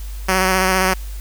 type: tone with vibrato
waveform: 5% pulse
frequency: 187.4 Hz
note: F#3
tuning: 22 cents sharp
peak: -3 dBFS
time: 0.28-0.94 s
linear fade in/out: 10 ms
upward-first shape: square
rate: 15 Hz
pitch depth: 19 cents each way
effects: added 50 Hz sine -26 dBFS peak until 1.2 s + white hiss -42 dBFS RMS until 1.2 s